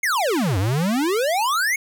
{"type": "exponential two-way sweep", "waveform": "square", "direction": "down then up", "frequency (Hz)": [2236, 89, 2236], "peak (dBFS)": -19, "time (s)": [0.03, 1.76], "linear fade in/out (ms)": 5, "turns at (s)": 0.58, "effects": []}